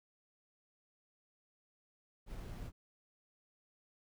brown noise with sample-and-hold, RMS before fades -45 dBFS, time 2.26-2.72 s, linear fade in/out 50 ms, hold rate 7350 Hz, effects none

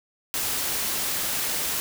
white noise, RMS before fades -27 dBFS, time 0.34-1.8 s, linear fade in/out 0 ms, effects none

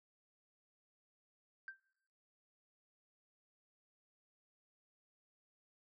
sine tone with exponential decay, 1568 Hz, G6, in tune, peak -40 dBFS, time 1.68-1.8 s, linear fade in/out 1 ms, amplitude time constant 25 ms, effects noise-tail reverb RT60 1.0 s tail -26 dB re dry + tanh soft clip ceiling -39 dBFS

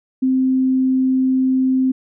sine tone, 260.5 Hz, C4, 7 cents flat, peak -13 dBFS, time 0.22-1.92 s, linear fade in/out 10 ms, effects none

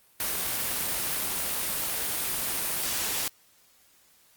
white noise, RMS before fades -29 dBFS, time 0.2-3.28 s, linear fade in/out 2 ms, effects white hiss -61 dBFS RMS until 4.36 s + Opus 32 kbps

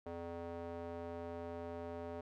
square tone with band-pass filter, 85 Hz, F2, 46 cents flat, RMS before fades -45 dBFS, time 0.06-2.21 s, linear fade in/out 5 ms, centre 560 Hz, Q 1.6, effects none

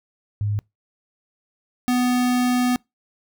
sine / square tone pair in turn, 103.6 / 248.2 Hz, G#2 / B3, -4 / +9 cents, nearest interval octave + minor third, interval 1513 cents, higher second, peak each -20 / -18 dBFS, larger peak second, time 0.41-0.59 / 1.88-2.76 s, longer second, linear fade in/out 0 ms, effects noise-tail reverb RT60 0.2 s tail -26 dB re dry

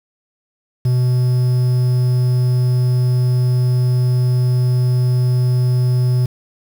triangle tone with quantisation, 125 Hz, B2, 21 cents sharp, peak -10 dBFS, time 0.85-6.26 s, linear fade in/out 5 ms, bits 6, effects none

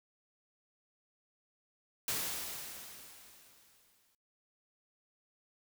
white noise with exponential decay, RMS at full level -34 dBFS, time 2.08-4.15 s, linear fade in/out 2 ms, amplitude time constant 450 ms, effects noise-tail reverb RT60 0.3 s tail -26 dB re dry

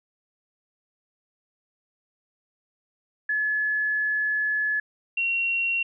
sine tone pair in turn, 1710 / 2740 Hz, A6 / F7, -50 / -34 cents, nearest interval minor sixth, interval 816 cents, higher second, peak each -22 dBFS, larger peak neither, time 3.29-4.8 / 5.17-5.83 s, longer first, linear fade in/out 5 ms, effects none

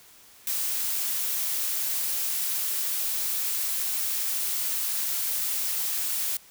blue noise, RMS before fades -28 dBFS, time 0.47-6.37 s, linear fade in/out 2 ms, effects white hiss -53 dBFS RMS until 6.5 s

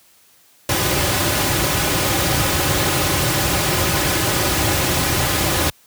pink noise with comb filter, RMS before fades -18 dBFS, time 0.69-5.7 s, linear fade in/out 2 ms, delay 4.4 ms, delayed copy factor -0.55, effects white hiss -53 dBFS RMS until 5.86 s + high-pass 60 Hz 12 dB/octave

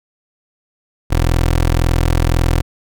20% pulse tone, 41.9 Hz, E1, 29 cents sharp, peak -7 dBFS, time 1.1-2.62 s, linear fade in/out 20 ms, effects none

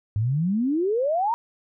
sine exponential sweep, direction up, 100 to 960 Hz, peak -20 dBFS, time 0.16-1.34 s, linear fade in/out 0 ms, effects none

